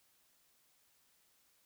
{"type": "silence", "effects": ["white hiss -72 dBFS RMS until 1.65 s"]}